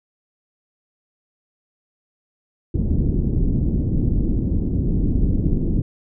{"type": "low-pass noise", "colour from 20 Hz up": "pink", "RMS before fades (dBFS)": -19, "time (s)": [2.74, 5.82], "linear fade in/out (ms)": 5, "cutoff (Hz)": 310, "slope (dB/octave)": 24, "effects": []}